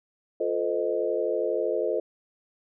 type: chord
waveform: sine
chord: F dominant seventh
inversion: none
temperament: equal with one note detuned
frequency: 349.2 / 440 / 512.5 / 622.3 Hz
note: F4 / A4 / C5 / Eb5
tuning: 0 / 0 / -36 / 0 cents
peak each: -31 / -28 / -29 / -30 dBFS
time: 0.4-2 s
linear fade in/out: 5 ms
effects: none